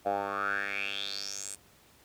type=tone with band-pass filter sweep; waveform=10% pulse; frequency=99.6 Hz; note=G2; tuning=28 cents sharp; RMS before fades=-34 dBFS; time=0.05-1.56 s; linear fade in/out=20 ms; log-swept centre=680 to 8800 Hz; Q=6.1; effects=pink hiss -60 dBFS RMS until 2.04 s + high-pass 60 Hz 12 dB/octave